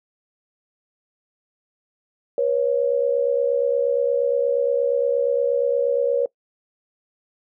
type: tone pair together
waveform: sine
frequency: 483.9 / 552.4 Hz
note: B4 / C#5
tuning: -35 / -6 cents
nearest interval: major second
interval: 229 cents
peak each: -20 / -20 dBFS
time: 2.38-6.26 s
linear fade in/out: 2 ms
effects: noise-tail reverb RT60 0.1 s tail -23 dB re dry